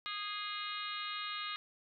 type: harmonic tone with a mistuned harmonic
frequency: 412.6 Hz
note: G#4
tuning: 11 cents flat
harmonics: 3 / 4 / 5 / 6 / 7 / 8 / 9 / 10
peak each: -42 / -49 / -46 / -49 / -47 / -50 / -45 / -49 dBFS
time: 0.06-1.56 s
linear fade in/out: 0 ms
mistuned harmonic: 5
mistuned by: +32 cents
effects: none